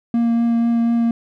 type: tone with vibrato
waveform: triangle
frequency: 233.1 Hz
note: A#3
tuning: in tune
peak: -12 dBFS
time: 0.14-1.11 s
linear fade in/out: 2 ms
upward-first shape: triangle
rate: 4.1 Hz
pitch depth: 11 cents each way
effects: none